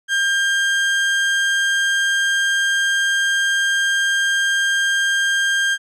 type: tone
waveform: 35% pulse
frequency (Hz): 1598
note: G6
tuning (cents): +33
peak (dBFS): -14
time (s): 0.08-5.78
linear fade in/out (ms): 50
effects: low-pass 8000 Hz 12 dB/octave